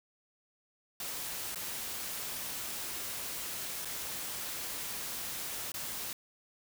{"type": "noise with dropouts", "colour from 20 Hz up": "white", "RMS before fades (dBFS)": -39, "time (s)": [1, 6.13], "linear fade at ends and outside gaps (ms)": 2, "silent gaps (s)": [[1.547, 1.557], [3.849, 3.854], [5.719, 5.741]], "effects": []}